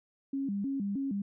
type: tone with vibrato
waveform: sine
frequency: 234.1 Hz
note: A#3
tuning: 8 cents sharp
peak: -30 dBFS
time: 0.33-1.22 s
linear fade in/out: 5 ms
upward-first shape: square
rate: 3.2 Hz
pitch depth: 270 cents each way
effects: none